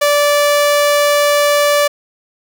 sawtooth tone, 582 Hz, D5, 16 cents flat, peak -6 dBFS, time 0.01-1.88 s, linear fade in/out 10 ms, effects none

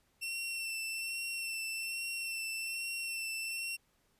sawtooth tone with vibrato, 2700 Hz, E7, 41 cents sharp, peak -33 dBFS, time 0.21-3.77 s, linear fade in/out 20 ms, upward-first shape sine, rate 1.2 Hz, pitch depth 22 cents each way, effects pink hiss -73 dBFS RMS until 4.19 s + resampled to 32000 Hz

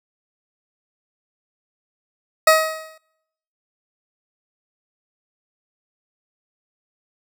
20% pulse tone with exponential decay, 634 Hz, D#5, 32 cents sharp, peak -3 dBFS, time 2.47-2.98 s, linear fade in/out 5 ms, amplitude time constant 110 ms, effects noise-tail reverb RT60 0.9 s tail -26 dB re dry

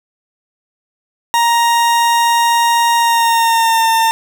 40% pulse tone with pitch glide, 936 to 903.6 Hz, A#5 to A5, +7 to +46 cents, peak -9 dBFS, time 1.34-4.11 s, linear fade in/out 0 ms, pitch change -61 cents, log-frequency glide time 2.97-3.87 s, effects none

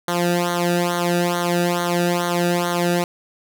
sawtooth tone with flanger, 174.61 Hz, F3, in tune, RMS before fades -20 dBFS, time 0.08-3.04 s, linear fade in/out 2 ms, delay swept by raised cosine 0.39 to 0.95 ms, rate 2.3 Hz, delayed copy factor -1, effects none

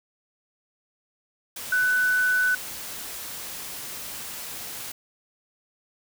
sine tone in noise, 1496 Hz, F#6, 19 cents sharp, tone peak -19 dBFS, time 1.72-2.55 s, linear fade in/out 5 ms, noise white, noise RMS -36 dBFS, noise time 1.56-4.92 s, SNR +14 dB, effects none

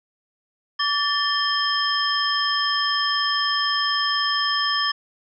sine tone cluster, 1148 / 1767 / 3172 / 5180 Hz, D6 / A6 / G7 / E8, -40 / +7 / +20 / -31 cents, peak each -25 dBFS, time 0.79-4.92 s, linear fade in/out 10 ms, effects none

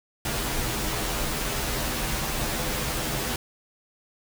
pink noise with comb filter, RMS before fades -28 dBFS, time 0.25-3.36 s, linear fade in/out 2 ms, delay 11 ms, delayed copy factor -0.8, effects none

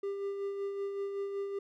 triangle tone with tremolo, 397.8 Hz, G4, 25 cents sharp, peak -30 dBFS, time 0.03-1.59 s, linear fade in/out 5 ms, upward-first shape sine, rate 5.3 Hz, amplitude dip 40%, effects none

